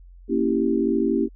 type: chord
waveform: sine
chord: A# diminished seventh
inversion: none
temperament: equal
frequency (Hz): 233.1 / 277.2 / 329.6 / 392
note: A#3 / C#4 / E4 / G4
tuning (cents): 0 / 0 / 0 / 0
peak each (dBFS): -24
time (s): 0.28-1.29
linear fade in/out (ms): 50
effects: added 44 Hz sine -43 dBFS peak until 1.35 s